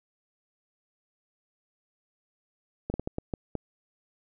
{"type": "slowing click train", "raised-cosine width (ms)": 2, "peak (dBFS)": -17, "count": 7, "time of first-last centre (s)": [2.9, 3.553], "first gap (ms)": 40, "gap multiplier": 1.4, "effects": []}